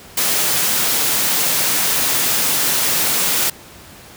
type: high-pass noise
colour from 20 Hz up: white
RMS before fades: -17 dBFS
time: 0.17-3.5 s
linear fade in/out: 5 ms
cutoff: 110 Hz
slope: 96 dB/octave
effects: pink hiss -40 dBFS RMS until 4.16 s + high-pass 60 Hz 12 dB/octave